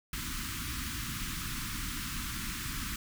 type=band-stop noise; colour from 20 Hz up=pink; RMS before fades=-37 dBFS; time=0.13-2.96 s; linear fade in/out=2 ms; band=310 to 1100 Hz; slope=48 dB/octave; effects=none